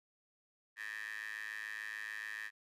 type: tone with high-pass filter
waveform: 15% pulse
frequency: 106.9 Hz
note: A2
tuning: 49 cents flat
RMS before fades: -44 dBFS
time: 0.76-2.51 s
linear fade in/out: 50 ms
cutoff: 1800 Hz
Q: 9.5
effects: resampled to 32000 Hz